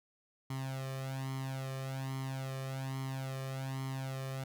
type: tone with flanger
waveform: sawtooth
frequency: 133.3 Hz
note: C3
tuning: 33 cents sharp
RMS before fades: -39 dBFS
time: 0.5-4.44 s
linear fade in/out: 5 ms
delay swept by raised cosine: 0.95 to 1.69 ms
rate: 1.2 Hz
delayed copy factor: +0.8
effects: none